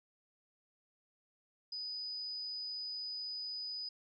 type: tone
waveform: sine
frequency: 4978 Hz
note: D#8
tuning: in tune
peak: -39 dBFS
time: 1.72-3.89 s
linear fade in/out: 5 ms
effects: none